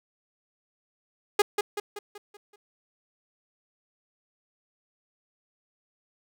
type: tone with echo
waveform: sawtooth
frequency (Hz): 411.8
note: G#4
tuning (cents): -15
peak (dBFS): -13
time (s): 1.39-1.42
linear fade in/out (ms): 5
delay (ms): 190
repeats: 6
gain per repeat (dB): -6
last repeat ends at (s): 2.56
effects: none